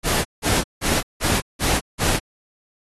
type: noise bursts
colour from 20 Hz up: pink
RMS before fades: -20 dBFS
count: 6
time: 0.03-2.2 s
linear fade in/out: 50 ms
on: 220 ms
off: 170 ms
effects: AAC 32 kbps